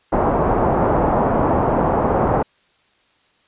white low-pass noise, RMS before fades -17 dBFS, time 0.12-2.43 s, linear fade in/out 10 ms, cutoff 930 Hz, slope 24 dB/octave, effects white hiss -59 dBFS RMS until 3.47 s + resampled to 8000 Hz

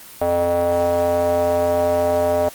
square tone with band-pass filter, 86.7 Hz, F2, 12 cents flat, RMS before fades -18 dBFS, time 0.21-2.49 s, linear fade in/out 5 ms, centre 630 Hz, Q 4.8, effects white hiss -40 dBFS RMS until 2.54 s + Opus 24 kbps

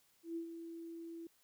sine tone with ADSR envelope, 333 Hz, E4, 18 cents sharp, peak -37 dBFS, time 0.23-1.27 s, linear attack 130 ms, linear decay 100 ms, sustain -8 dB, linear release 3 ms, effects white hiss -72 dBFS RMS until 1.43 s

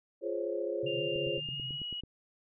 sine chord, Db major seventh, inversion first, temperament just, 346.5 / 415.8 / 519.7 / 554.4 Hz, F4 / Ab4 / C5 / Db5, -14 / +2 / -12 / 0 cents, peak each -37 dBFS, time 0.21-1.41 s, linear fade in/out 50 ms
white band-pass noise, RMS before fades -45 dBFS, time 0.83-1.82 s, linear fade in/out 2 ms, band 130 to 150 Hz, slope 96 dB/octave
sine tone with pitch glide, 2794 to 2908 Hz, F7 to F#7, 0 to -31 cents, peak -36 dBFS, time 0.86-2.01 s, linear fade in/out 10 ms, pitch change +69 cents, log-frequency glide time 1.36-1.74 s
click train, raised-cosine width 3 ms, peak -33 dBFS, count 9, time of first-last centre 1.16-2.036 s, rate 9.13 Hz
effects none

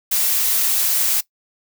blue noise, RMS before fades -18 dBFS, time 0.11-1.21 s, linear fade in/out 10 ms, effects noise-tail reverb RT60 0.1 s tail -19 dB re dry

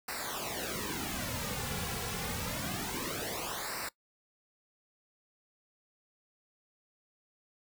pink noise with flanger, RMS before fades -37 dBFS, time 0.08-3.89 s, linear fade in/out 5 ms, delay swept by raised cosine 0.3 to 3.3 ms, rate 0.27 Hz, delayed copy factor -0.85, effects noise-tail reverb RT60 0.1 s tail -20 dB re dry

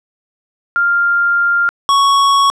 sine / square tone pair in turn, 1396.9 / 1111.4 Hz, F6 / C#6, 0 / +4 cents, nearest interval major third, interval 396 cents, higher first, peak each -10 / -9 dBFS, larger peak second, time 0.76-1.69 / 1.89-2.5 s, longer first, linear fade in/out 0 ms, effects low-pass 7000 Hz 12 dB/octave

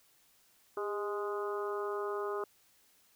harmonic tone with a mistuned harmonic, 207.7 Hz, G#3, in tune, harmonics 2 / 3 / 4 / 5 / 6 / 7, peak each -35 / -45 / -46 / -44 / -41 / -50 dBFS, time 0.77-2.44 s, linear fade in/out 2 ms, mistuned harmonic 2, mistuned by -37 cents, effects white hiss -67 dBFS RMS until 3.15 s

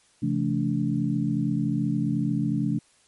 sine tone cluster, 134.6 / 168.5 / 217.2 / 287.6 Hz, C3 / E3 / A3 / D4, +49 / +38 / -22 / -36 cents, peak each -28 / -28 / -27 / -28 dBFS, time 0.22-2.79 s, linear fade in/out 10 ms, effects white hiss -61 dBFS RMS until 3.07 s + MP3 48 kbps

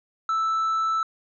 sine tone with hard clipping, 1318.5 Hz, E6, in tune, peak -22 dBFS, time 0.29-1.03 s, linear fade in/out 2 ms, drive 2 dB, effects resampled to 22050 Hz

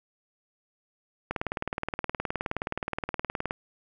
click train, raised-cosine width 0.5 ms, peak -14 dBFS, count 43, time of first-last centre 1.31-3.509 s, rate 19.1 Hz, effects none

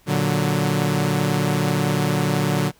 sawtooth chord, Bb augmented, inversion none, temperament equal, 116.54 / 146.83 / 185 Hz, Bb2 / D3 / F#3, 0 / 0 / 0 cents, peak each -22 / -17 / -19 dBFS, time 0.06-2.72 s, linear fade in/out 50 ms, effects pink hiss -56 dBFS RMS until 2.79 s

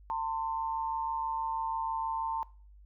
sine tone pair together, 900.3 / 1046.5 Hz, A5 / C6, +39 / 0 cents, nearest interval minor third, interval 261 cents, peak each -31 / -37 dBFS, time 0.1-2.43 s, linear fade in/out 0 ms, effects noise-tail reverb RT60 0.4 s tail -20 dB re dry + added 50 Hz sine -52 dBFS peak until 2.85 s

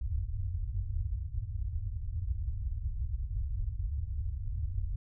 white low-pass noise, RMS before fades -34 dBFS, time 0.01-4.96 s, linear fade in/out 5 ms, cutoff 100 Hz, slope 48 dB/octave, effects none

